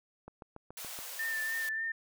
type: click train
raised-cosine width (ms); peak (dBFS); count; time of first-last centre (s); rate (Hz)
1; -32; 6; 0.28-0.989; 7.05
type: high-pass noise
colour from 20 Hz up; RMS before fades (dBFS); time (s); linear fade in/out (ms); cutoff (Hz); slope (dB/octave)
white; -43; 0.77-1.69; 2; 460; 96
type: tone with vibrato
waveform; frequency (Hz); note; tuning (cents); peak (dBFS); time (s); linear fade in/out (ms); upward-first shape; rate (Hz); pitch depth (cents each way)
sine; 1788; A6; +27; -32; 1.19-1.92; 5; triangle; 3.4; 34
effects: none